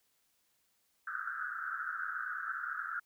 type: band-pass noise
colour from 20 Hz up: pink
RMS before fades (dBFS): -39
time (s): 1.07-3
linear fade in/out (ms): 5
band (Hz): 1300 to 1600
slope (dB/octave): 96
effects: white hiss -75 dBFS RMS until 3.05 s